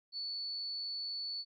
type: tone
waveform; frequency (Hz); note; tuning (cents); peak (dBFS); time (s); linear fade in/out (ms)
sine; 4452; C#8; +7; -37; 0.12-1.45; 50
effects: none